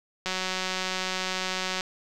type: click train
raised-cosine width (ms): 0.2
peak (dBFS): -12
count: 289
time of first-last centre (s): 0.26-1.808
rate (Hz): 186
effects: none